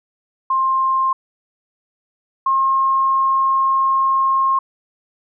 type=tone pair in turn; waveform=sine; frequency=1058 / 1071.5 Hz; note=C6 / C6; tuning=+19 / +41 cents; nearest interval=unison; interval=22 cents; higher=second; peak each=-14 / -13 dBFS; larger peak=second; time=0.5-1.13 / 2.46-4.59 s; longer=second; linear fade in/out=5 ms; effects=none